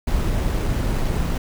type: noise with sample-and-hold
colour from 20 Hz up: brown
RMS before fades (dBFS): -21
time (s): 0.07-1.38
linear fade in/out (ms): 5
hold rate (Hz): 8820
effects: none